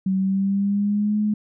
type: tone with pitch glide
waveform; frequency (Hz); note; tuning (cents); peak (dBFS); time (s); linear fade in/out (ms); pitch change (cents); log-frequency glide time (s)
sine; 190.2 to 211; F#3 to G#3; +48 to +28; -18; 0.06-1.34; 5; +180; 0.17-1.17
effects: none